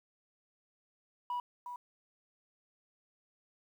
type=tone with echo; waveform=sine; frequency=976 Hz; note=B5; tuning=21 cents flat; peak=-31 dBFS; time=1.3-1.4 s; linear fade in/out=2 ms; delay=360 ms; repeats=1; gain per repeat=-9 dB; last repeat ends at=1.76 s; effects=tanh soft clip ceiling -32 dBFS + 11-bit